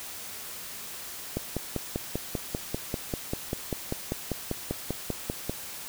click train, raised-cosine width 2 ms, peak -15 dBFS, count 22, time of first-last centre 1.37-5.496 s, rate 5.09 Hz, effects white hiss -40 dBFS RMS until 5.88 s

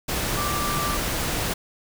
sine tone in noise, 1174.7 Hz, D6, in tune, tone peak -27 dBFS, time 0.37-0.97 s, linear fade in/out 10 ms, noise pink, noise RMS -26 dBFS, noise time 0.08-1.54 s, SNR -4 dB, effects none

